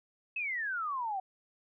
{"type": "exponential sweep", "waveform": "sine", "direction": "down", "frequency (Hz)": [2637, 740], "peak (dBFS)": -32, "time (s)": [0.36, 1.2], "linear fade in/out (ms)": 5, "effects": []}